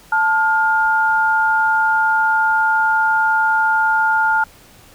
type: tone pair together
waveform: sine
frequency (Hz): 880 / 1414.4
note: A5 / F6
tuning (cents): 0 / +22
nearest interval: minor sixth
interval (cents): 822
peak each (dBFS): -16 / -15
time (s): 0.12-4.44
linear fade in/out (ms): 5
effects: pink hiss -46 dBFS RMS until 4.94 s